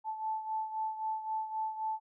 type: beating tone pair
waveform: sine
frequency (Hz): 874 / 877.8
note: A5 / A5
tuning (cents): -12 / -4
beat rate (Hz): 3.8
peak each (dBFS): -34 / -40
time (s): 0.04-2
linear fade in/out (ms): 50
effects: none